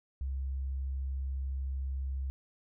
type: tone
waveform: sine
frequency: 66.9 Hz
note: C2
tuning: 39 cents sharp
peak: -32 dBFS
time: 0.21-2.3 s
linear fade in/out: 0 ms
effects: none